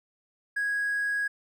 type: tone with hard clipping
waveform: triangle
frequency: 1655 Hz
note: G#6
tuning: 6 cents flat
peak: -26 dBFS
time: 0.56-1.28 s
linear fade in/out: 10 ms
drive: 4 dB
effects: none